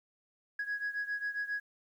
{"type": "beating tone pair", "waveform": "sine", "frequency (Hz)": [1661.2, 1668.6], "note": ["G#6", "G#6"], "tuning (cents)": [0, 8], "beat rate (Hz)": 7.4, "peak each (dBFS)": [-34, -37], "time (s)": [0.59, 1.6], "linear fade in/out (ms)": 5, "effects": ["tanh soft clip ceiling -29 dBFS", "11-bit"]}